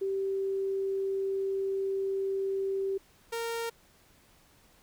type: tone pair in turn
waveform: sine / sawtooth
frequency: 388.7 / 462.2 Hz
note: G4 / A#4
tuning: -15 / -15 cents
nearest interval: minor third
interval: 300 cents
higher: second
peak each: -28 dBFS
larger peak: neither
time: 0.01-2.98 / 3.32-3.7 s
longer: first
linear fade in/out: 10 ms
effects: pink hiss -62 dBFS RMS until 4.82 s

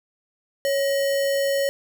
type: tone with sample-and-hold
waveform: sine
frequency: 554.4 Hz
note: C#5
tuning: in tune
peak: -19 dBFS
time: 0.65-1.69 s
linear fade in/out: 0 ms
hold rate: 2450 Hz
effects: none

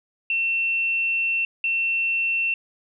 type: tone pair in turn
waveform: sine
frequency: 2700 / 2700 Hz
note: E7 / E7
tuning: +41 / +41 cents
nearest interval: unison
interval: 0 cents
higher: neither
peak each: -20 dBFS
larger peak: neither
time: 0.3-1.45 / 1.64-2.54 s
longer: first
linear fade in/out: 2 ms
effects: none

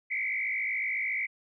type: tone with frequency modulation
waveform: sine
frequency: 2161 Hz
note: C#7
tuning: 45 cents flat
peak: -28 dBFS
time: 0.1-1.27 s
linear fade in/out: 20 ms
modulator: 53.9 Hz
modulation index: 2.8
effects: none

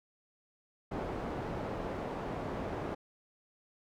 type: low-pass noise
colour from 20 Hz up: white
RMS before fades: -38 dBFS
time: 0.91-2.95 s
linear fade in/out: 10 ms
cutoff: 660 Hz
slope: 12 dB/octave
effects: none

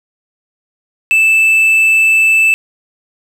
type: tone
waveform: triangle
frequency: 2637 Hz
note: E7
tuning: in tune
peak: -5 dBFS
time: 1.11-2.54 s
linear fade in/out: 0 ms
effects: 7-bit

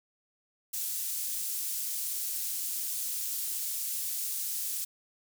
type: high-pass noise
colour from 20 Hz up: pink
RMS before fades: -34 dBFS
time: 0.73-4.85 s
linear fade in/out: 10 ms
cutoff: 8500 Hz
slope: 12 dB/octave
effects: none

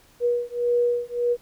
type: beating tone pair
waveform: sine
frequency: 481 / 482.7 Hz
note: B4 / B4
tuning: -46 / -40 cents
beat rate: 1.7 Hz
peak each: -23 dBFS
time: 0.2-1.37 s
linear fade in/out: 50 ms
effects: pink hiss -56 dBFS RMS until 1.41 s

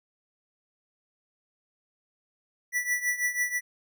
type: tone with tremolo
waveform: square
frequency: 1962 Hz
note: B6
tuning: 12 cents flat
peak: -23 dBFS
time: 2.72-3.61 s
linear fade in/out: 50 ms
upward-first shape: triangle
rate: 6.1 Hz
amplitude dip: 85%
effects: none

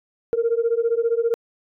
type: beating tone pair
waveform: sine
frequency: 456.6 / 471.6 Hz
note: A#4 / A#4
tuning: -36 / +20 cents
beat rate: 15 Hz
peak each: -20 dBFS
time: 0.33-1.34 s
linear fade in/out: 0 ms
effects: tanh soft clip ceiling -12 dBFS

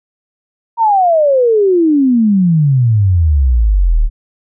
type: exponential sweep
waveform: sine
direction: down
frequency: 946 to 34.65 Hz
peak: -7 dBFS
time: 0.77-4.1 s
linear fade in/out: 50 ms
effects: none

